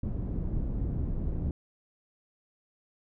pink low-pass noise, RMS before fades -31 dBFS, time 0.03-1.51 s, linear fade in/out 2 ms, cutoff 220 Hz, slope 12 dB/octave, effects none

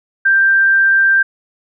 sine tone, 1577 Hz, G6, 10 cents sharp, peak -8 dBFS, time 0.25-1.23 s, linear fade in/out 10 ms, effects none

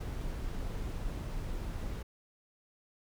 brown noise, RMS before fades -37 dBFS, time 0-2.03 s, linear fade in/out 10 ms, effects none

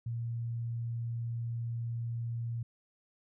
sine tone, 116.9 Hz, A#2, 5 cents sharp, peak -33 dBFS, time 0.06-2.63 s, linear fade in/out 5 ms, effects none

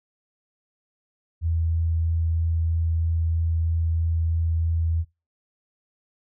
sine tone with vibrato, 82.3 Hz, E2, 2 cents flat, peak -20 dBFS, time 1.41-5.05 s, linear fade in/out 50 ms, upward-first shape triangle, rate 3.1 Hz, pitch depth 9 cents each way, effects noise-tail reverb RT60 0.3 s tail -26 dB re dry

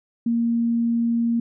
sine tone, 233.1 Hz, A#3, in tune, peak -18 dBFS, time 0.26-1.4 s, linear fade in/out 5 ms, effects none

